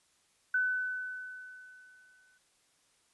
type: tone with exponential decay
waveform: sine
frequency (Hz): 1505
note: F#6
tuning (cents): +29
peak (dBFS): -25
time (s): 0.54-2.38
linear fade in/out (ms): 5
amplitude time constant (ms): 400
effects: white hiss -70 dBFS RMS until 3.13 s + resampled to 24000 Hz